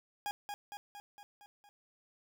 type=tone with echo; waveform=40% pulse; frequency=820 Hz; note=G#5; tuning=22 cents flat; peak=-34 dBFS; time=0.26-0.31 s; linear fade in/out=0 ms; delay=230 ms; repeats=6; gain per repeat=-4 dB; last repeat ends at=1.69 s; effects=none